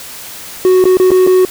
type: tone with dropouts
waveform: triangle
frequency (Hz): 370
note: F#4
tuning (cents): 0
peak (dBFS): -3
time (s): 0.65-1.45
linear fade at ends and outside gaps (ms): 1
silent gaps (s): 0.841-0.854 / 0.971-0.999 / 1.106-1.116 / 1.266-1.273
effects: white hiss -29 dBFS RMS until 1.5 s